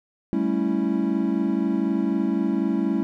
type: chord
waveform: triangle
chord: A dominant seventh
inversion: third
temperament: equal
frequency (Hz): 196 / 220 / 277.2 / 329.6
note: G3 / A3 / C#4 / E4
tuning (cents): 0 / 0 / 0 / 0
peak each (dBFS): -24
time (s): 0.33-3.03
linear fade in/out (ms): 0
effects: none